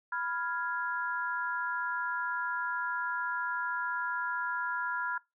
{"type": "chord", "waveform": "sine", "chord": "F diminished", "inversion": "second", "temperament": "equal", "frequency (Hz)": [987.8, 1396.9, 1661.2], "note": ["Cb6", "F6", "Ab6"], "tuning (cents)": [0, 0, 0], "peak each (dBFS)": [-36, -34, -37], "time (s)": [0.12, 5.18], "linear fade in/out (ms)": 5, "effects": ["noise-tail reverb RT60 0.2 s tail -21 dB re dry"]}